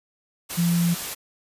sine tone in noise, 171.7 Hz, F3, 29 cents flat, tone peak -18 dBFS, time 0.57-0.95 s, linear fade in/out 20 ms, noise white, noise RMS -31 dBFS, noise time 0.49-1.15 s, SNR +10 dB, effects resampled to 32000 Hz

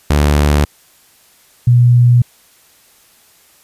sawtooth / sine tone pair in turn, 73.42 / 121.59 Hz, D2 / B2, 0 / -27 cents, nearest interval major sixth, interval 873 cents, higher second, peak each -5 dBFS, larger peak neither, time 0.1-0.65 / 1.67-2.22 s, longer neither, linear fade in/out 5 ms, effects white hiss -49 dBFS RMS until 3.63 s + resampled to 32000 Hz

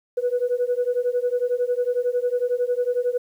sine beating tone pair, 485.7 / 496.7 Hz, B4 / B4, -29 / +10 cents, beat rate 11 Hz, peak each -22 dBFS, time 0.17-3.18 s, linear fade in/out 10 ms, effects tanh soft clip ceiling -14 dBFS + 9-bit

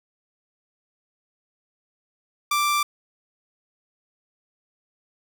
sawtooth tone, 1176 Hz, D6, 2 cents sharp, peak -16 dBFS, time 2.51-2.83 s, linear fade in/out 5 ms, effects none

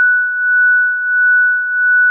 sine beating tone pair, 1480 / 1481.5 Hz, F#6 / F#6, 0 / +2 cents, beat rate 1.5 Hz, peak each -10 / -17 dBFS, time 0-2.1 s, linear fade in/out 0 ms, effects none

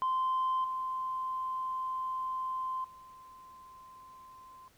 sine tone with level steps, 1038 Hz, C6, 14 cents flat, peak -26 / -32 / -50 dBFS, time 0.02-4.68 s, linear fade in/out 0 ms, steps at 0.64 / 2.84 s, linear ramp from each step 5 ms, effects tanh soft clip ceiling -25 dBFS + pink hiss -65 dBFS RMS until 4.77 s

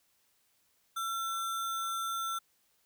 sine tone with sample-and-hold, 1349 Hz, E6, 40 cents sharp, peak -32 dBFS, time 0.96-2.39 s, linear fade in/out 10 ms, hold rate 4900 Hz, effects white hiss -72 dBFS RMS until 2.85 s

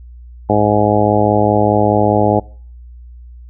harmonic tone, 104.9 Hz, G#2, 18 cents sharp, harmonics 1 / 2 / 3 / 4 / 5 / 6 / 7 / 8, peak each -18 / -18 / -18 / -18 / -18 / -18 / -18 / -18 dBFS, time 0.49-2.4 s, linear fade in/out 10 ms, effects noise-tail reverb RT60 0.5 s tail -25 dB re dry + added 60 Hz sine -33 dBFS peak until 3.49 s

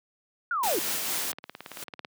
sine linear sweep, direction down, 1479 to 296.4 Hz, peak -25 dBFS, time 0.51-0.79 s, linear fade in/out 2 ms
white noise with tremolo, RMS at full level -29 dBFS, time 0.63-1.32 s, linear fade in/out 5 ms, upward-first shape sine, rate 4.4 Hz, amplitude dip 25%
click train, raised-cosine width 0.3 ms, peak -22 dBFS, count 14, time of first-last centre 1.33-2.048 s, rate 18.1 Hz
white noise with exponential growth, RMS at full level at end -37 dBFS, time 1.43-1.84 s, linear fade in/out 5 ms, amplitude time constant 88 ms
effects high-pass 150 Hz 12 dB/octave

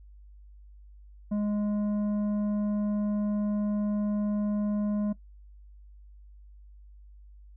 sine tone with tanh clipping, 207.7 Hz, G#3, in tune, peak -27 dBFS, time 1.31-5.13 s, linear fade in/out 10 ms, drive 8 dB, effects noise-tail reverb RT60 0.1 s tail -17 dB re dry + added 50 Hz sine -48 dBFS peak until 7.56 s

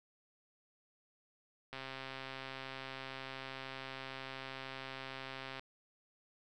click train, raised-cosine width 0.3 ms, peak -28 dBFS, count 515, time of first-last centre 1.73-5.595 s, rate 133 Hz, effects none

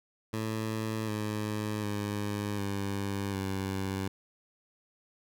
15% pulse tone with pitch steps, 110 / 106.44 / 102.99 / 99.65 / 96.43 Hz, A2 / G#2 / G#2 / G2 / G2, 0 / +43 / -14 / +29 / -28 cents, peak -25 dBFS, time 0.33-4.08 s, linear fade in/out 5 ms, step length 750 ms, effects none

